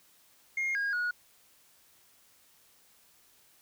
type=tone with pitch steps; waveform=sine; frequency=2134 / 1630 / 1452 Hz; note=C7 / G#6 / F#6; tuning=+34 / -33 / -33 cents; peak=-26 dBFS; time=0.57-1.11 s; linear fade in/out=5 ms; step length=180 ms; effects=tanh soft clip ceiling -27 dBFS + white hiss -63 dBFS RMS until 3.61 s